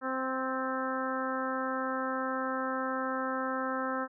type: harmonic tone with a mistuned harmonic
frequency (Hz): 261.6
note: C4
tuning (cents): 0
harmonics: 1 / 2 / 3 / 4 / 5 / 6 / 7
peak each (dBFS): -36 / -36 / -41 / -38 / -36 / -40 / -46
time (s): 0.01-4.08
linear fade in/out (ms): 50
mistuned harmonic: 7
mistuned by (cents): -33
effects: none